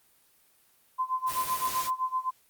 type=tone with tremolo; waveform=sine; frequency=1030 Hz; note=C6; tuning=28 cents flat; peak=-24 dBFS; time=0.98-2.31 s; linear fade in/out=20 ms; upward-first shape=sine; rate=7.8 Hz; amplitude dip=90%
type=noise; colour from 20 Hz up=white; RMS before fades=-35 dBFS; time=1.26-1.91 s; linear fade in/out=50 ms
effects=white hiss -64 dBFS RMS until 2.49 s + Opus 32 kbps